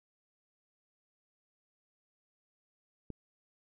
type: click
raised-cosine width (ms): 3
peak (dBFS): -28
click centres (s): 3.103
effects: none